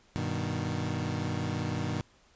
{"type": "chord", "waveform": "25% pulse", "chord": "G augmented", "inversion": "none", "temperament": "equal", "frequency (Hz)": [98, 123.47, 155.56], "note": ["G2", "B2", "D#3"], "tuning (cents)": [0, 0, 0], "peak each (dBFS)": -31, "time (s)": [0.16, 2.01], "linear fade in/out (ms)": 0, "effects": ["pink hiss -63 dBFS RMS until 2.35 s", "resampled to 16000 Hz"]}